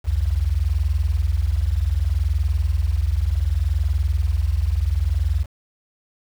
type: tone pair together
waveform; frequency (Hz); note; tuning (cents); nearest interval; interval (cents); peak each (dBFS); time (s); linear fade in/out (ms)
sine; 61.7 / 82.36; B1 / E2; -1 / -1; perfect fourth; 500; -20; 0.04-5.46; 50
effects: 7-bit